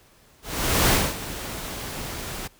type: noise with ADSR envelope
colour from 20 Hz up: pink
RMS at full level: -18 dBFS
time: 0.42-2.48 s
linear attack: 470 ms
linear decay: 250 ms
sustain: -15 dB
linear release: 13 ms
effects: pink hiss -56 dBFS RMS until 2.59 s